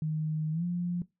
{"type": "tone with pitch glide", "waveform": "sine", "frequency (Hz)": [155.5, 175.55], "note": ["D#3", "F3"], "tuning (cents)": [-1, 9], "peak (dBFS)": -28, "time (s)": [0.02, 1.02], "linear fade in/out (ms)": 2, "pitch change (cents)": 210, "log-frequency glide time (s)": [0.52, 0.64], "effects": ["noise-tail reverb RT60 0.2 s tail -19 dB re dry"]}